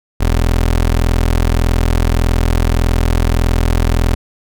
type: tone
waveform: 25% pulse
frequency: 41.69 Hz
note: E1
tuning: 20 cents sharp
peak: -7 dBFS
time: 0.2-4.15 s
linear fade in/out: 10 ms
effects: none